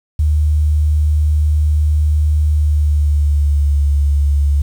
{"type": "tone with pitch glide", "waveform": "sine", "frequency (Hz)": [75.7, 71.62], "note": ["D#2", "D2"], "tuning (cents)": [-47, -43], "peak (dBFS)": -10, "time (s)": [0.19, 4.62], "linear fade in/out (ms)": 5, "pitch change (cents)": -96, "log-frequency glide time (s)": [2.46, 3.82], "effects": ["7-bit"]}